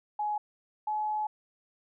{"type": "tone pair in turn", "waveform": "sine", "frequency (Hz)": [840, 851.7], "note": ["G#5", "G#5"], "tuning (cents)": [19, 43], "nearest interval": "unison", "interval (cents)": 24, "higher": "second", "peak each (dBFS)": -28, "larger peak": "neither", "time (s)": [[0.19, 0.38], [0.87, 1.27]], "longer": "second", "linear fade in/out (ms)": 5, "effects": []}